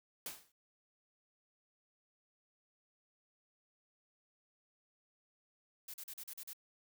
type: noise with exponential decay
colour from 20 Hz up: white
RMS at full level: -40 dBFS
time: 0.26-0.52 s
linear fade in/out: 2 ms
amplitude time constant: 56 ms
type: noise bursts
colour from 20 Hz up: blue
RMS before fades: -47 dBFS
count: 7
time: 5.88-6.533 s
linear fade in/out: 5 ms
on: 59 ms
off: 40 ms
effects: none